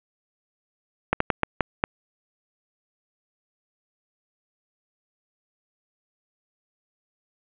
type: slowing click train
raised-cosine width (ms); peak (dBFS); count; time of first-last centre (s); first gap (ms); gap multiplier
0.5; -4; 6; 1.13-1.839; 74; 1.33
effects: resampled to 8000 Hz + 7-bit